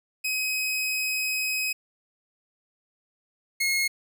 sawtooth tone pair in turn, 2532 / 2162 Hz, D#7 / C#7, +30 / -44 cents, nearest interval minor third, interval 274 cents, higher first, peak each -22 / -19 dBFS, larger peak second, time 0.24-1.73 / 3.6-3.88 s, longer first, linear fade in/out 10 ms, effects none

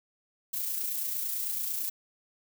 violet noise with amplitude modulation, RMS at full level -31 dBFS, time 0.53-1.9 s, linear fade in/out 10 ms, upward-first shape sine, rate 29 Hz, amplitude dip 35%, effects none

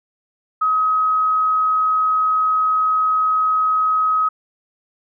sine tone, 1269 Hz, D#6, 34 cents sharp, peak -14 dBFS, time 0.61-4.29 s, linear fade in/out 10 ms, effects none

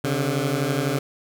15% pulse beating tone pair, 133.5 / 145.5 Hz, C3 / D3, +35 / -16 cents, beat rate 12 Hz, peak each -18 dBFS, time 0.04-0.99 s, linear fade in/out 5 ms, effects none

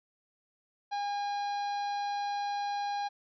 harmonic tone with a mistuned harmonic, 813 Hz, G#5, 37 cents flat, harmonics 1 / 2 / 3 / 4 / 5 / 6 / 7, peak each -31 / -45 / -50 / -53 / -46 / -55 / -58 dBFS, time 0.91-3.09 s, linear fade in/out 20 ms, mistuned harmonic 4, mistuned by +24 cents, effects none

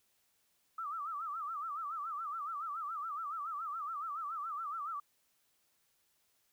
sine tone with vibrato, 1244.5 Hz, D#6, in tune, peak -37 dBFS, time 0.78-5 s, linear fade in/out 5 ms, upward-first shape sine, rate 7.1 Hz, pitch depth 150 cents each way, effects white hiss -75 dBFS RMS until 6.52 s

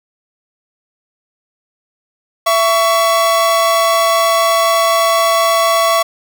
45% pulse tone pair together, 667.2 / 1124 Hz, E5 / C#6, +21 / +24 cents, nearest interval major sixth, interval 903 cents, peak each -13 dBFS, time 2.46-6.03 s, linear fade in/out 10 ms, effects none

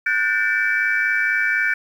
sine tone cluster, 1458 / 1562 / 1783 / 2300 Hz, F#6 / G6 / A6 / D7, -26 / -7 / +22 / -37 cents, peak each -22 dBFS, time 0.06-1.74 s, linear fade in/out 5 ms, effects tanh soft clip ceiling -7 dBFS + 8-bit

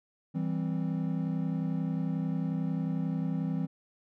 triangle chord, C major, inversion first, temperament equal, 164.81 / 196 / 261.6 Hz, E3 / G3 / C4, 0 / 0 / 0 cents, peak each -29 / -33 / -33 dBFS, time 0.34-3.67 s, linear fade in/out 20 ms, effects none

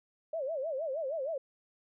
sine tone with vibrato, 587.3 Hz, D5, in tune, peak -32 dBFS, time 0.33-1.38 s, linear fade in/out 5 ms, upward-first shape sine, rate 6.4 Hz, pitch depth 220 cents each way, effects none

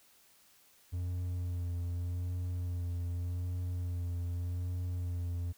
triangle tone with vibrato, 88.1 Hz, F2, 16 cents sharp, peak -31 dBFS, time 0.92-5.53 s, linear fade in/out 20 ms, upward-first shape sine, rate 0.84 Hz, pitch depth 24 cents each way, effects white hiss -64 dBFS RMS until 5.57 s

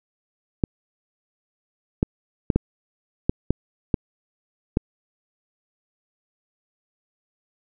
clicks, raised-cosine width 3 ms, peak -5 dBFS, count 8, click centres 0.638 / 2.029 / 2.502 / 2.56 / 3.295 / 3.506 / 3.942 / 4.771 s, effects none

